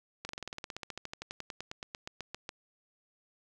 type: slowing click train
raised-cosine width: 0.2 ms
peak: -22 dBFS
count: 28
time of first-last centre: 0.25-2.491 s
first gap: 41 ms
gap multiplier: 1.05
effects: none